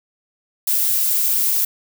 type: noise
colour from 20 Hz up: violet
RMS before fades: -18 dBFS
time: 0.67-1.65 s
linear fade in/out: 5 ms
effects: none